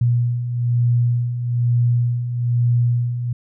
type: beating tone pair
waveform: sine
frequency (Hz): 119.5 / 120.6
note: A#2 / B2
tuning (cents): +43 / -41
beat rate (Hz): 1.1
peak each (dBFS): -23 / -16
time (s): 0.01-3.33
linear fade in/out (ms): 5
effects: none